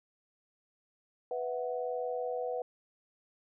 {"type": "chord", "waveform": "sine", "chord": "B suspended fourth", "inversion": "none", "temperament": "equal", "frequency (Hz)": [493.9, 659.3, 740], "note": ["B4", "E5", "F#5"], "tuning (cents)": [0, 0, 0], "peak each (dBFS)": [-34, -40, -39], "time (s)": [1.31, 2.62], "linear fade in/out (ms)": 2, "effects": []}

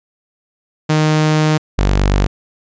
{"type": "tone pair in turn", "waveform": "sawtooth", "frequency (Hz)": [154.5, 48.66], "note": ["D#3", "G1"], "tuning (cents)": [-12, -12], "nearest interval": "octave + minor sixth", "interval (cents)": 2000, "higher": "first", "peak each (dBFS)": -7, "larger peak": "neither", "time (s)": [[0.89, 1.58], [1.78, 2.27]], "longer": "first", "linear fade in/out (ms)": 10, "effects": ["resampled to 16000 Hz"]}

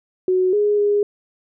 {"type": "tone with pitch steps", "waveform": "sine", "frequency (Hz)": [369.8, 415.1, 411.1], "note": ["F#4", "G#4", "G#4"], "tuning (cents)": [-1, -1, -18], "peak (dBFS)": -14, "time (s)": [0.28, 1.03], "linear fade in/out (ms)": 2, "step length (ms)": 250, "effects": []}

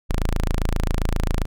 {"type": "tone", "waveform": "sawtooth", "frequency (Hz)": 27.5, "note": "A0", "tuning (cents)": 0, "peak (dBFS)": -15, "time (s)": [0.09, 1.46], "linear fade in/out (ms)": 20, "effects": []}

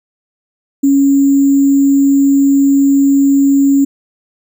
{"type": "tone with sample-and-hold", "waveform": "sine", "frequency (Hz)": 277.2, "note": "C#4", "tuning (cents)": 0, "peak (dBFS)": -6, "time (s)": [0.83, 3.85], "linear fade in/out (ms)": 10, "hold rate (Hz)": 7350, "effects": []}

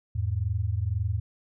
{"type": "tone pair together", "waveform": "sine", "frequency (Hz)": [84.6, 106.59], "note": ["E2", "G#2"], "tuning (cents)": [45, 45], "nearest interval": "major third", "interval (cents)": 400, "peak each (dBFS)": [-28, -27], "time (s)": [0.15, 1.2], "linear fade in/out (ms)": 10, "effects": []}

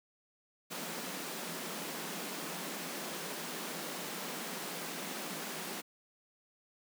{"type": "high-pass noise", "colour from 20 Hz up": "pink", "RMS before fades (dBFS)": -41, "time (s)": [0.7, 5.82], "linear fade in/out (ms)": 20, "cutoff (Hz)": 160, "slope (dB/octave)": 96, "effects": []}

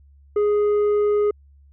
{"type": "tone with tanh clipping", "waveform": "sine", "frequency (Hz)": 415.3, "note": "G#4", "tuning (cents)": 0, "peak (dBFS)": -17, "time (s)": [0.36, 1.31], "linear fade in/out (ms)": 5, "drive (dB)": 5, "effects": ["added 70 Hz sine -48 dBFS peak until 1.72 s"]}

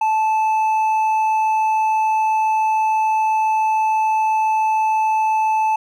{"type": "tone with hard clipping", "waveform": "sine", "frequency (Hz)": 873, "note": "A5", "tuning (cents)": -14, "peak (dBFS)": -16, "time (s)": [0.01, 5.76], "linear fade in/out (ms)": 5, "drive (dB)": 4, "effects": []}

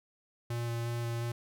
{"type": "tone with vibrato", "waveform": "square", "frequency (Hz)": 117.7, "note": "A#2", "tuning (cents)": 17, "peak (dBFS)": -33, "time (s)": [0.5, 1.32], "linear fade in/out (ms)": 5, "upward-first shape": "square", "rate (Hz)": 2.8, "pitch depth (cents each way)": 9, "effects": []}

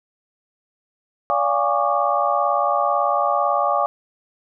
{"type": "tone cluster", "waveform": "sine", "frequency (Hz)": [576, 700, 820, 1119, 1197], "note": ["D5", "F5", "G#5", "C#6", "D6"], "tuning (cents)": [-34, 4, -22, 16, 33], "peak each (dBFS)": -23, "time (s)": [1.3, 3.86], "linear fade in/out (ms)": 0, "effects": []}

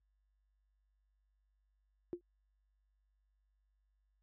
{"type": "tone with exponential decay", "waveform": "sine", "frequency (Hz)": 349.8, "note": "F4", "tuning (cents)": 3, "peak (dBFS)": -33, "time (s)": [2.13, 2.21], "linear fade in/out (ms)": 0, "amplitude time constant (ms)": 17, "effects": ["added 50 Hz sine -70 dBFS peak until 4.22 s", "high-pass 60 Hz 12 dB/octave"]}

